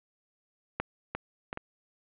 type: clicks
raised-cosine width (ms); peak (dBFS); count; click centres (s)
0.5; -14 / -17 / -19 / -20; 4; 0.8 / 1.15 / 1.529 / 1.574
effects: resampled to 8000 Hz + 7-bit